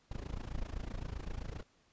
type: noise with amplitude modulation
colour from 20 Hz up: brown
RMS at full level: -37 dBFS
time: 0.11-1.63 s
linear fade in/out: 5 ms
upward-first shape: sine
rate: 27.7 Hz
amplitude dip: 90%
effects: pink hiss -70 dBFS RMS until 1.92 s + resampled to 16000 Hz